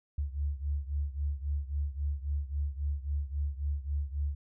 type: beating tone pair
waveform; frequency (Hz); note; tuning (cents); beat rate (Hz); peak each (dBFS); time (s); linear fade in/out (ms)
sine; 70.7 / 74.4; C#2 / D2; +35 / +23; 3.7; -32 / -35; 0.18-4.35; 5
effects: none